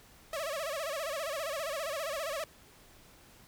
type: tone with vibrato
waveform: sawtooth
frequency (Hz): 603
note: D5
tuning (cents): +46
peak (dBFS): -30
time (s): 0.33-2.44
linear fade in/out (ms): 2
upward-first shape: sine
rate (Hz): 15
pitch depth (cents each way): 170
effects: pink hiss -58 dBFS RMS until 3.47 s